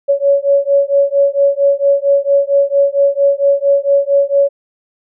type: beating tone pair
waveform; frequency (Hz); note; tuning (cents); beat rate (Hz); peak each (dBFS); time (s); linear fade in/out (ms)
sine; 558 / 562.4; C#5 / C#5; +11 / +25; 4.4; -12; 0.08-4.49; 20
effects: none